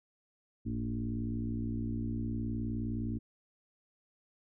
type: tone with frequency modulation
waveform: sine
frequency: 165.5 Hz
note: E3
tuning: 7 cents sharp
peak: -32 dBFS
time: 0.65-3.19 s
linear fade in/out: 20 ms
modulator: 59.5 Hz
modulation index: 2.2
effects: none